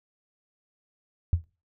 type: tone with exponential decay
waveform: sine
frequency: 85.6 Hz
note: F2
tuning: 34 cents flat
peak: -15 dBFS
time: 1.33-1.44 s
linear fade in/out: 0 ms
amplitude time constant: 23 ms
effects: noise-tail reverb RT60 0.3 s tail -19 dB re dry